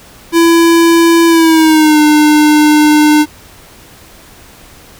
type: tone with pitch glide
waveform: square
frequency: 334.7 to 301.6 Hz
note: E4 to D4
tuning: +26 to +46 cents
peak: -5 dBFS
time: 0.32-3.26 s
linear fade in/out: 50 ms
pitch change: -180 cents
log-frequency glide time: 1.27-2 s
effects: pink hiss -38 dBFS RMS until 4.99 s